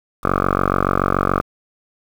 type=tone with low-pass filter; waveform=5% pulse; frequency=47 Hz; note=F#1; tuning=28 cents sharp; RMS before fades=-18 dBFS; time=0.23-1.42 s; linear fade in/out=20 ms; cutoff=1200 Hz; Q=6.8; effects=7-bit